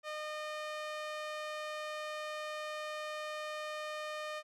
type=tone with band-pass filter; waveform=sawtooth; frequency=610 Hz; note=D#5; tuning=34 cents flat; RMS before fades=-41 dBFS; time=0.03-4.43 s; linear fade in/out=50 ms; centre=1700 Hz; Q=0.53; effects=none